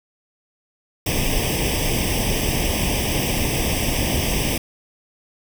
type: noise with comb filter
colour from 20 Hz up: pink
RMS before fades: -21 dBFS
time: 1.06-4.58 s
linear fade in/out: 5 ms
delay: 0.36 ms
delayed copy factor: +1
effects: none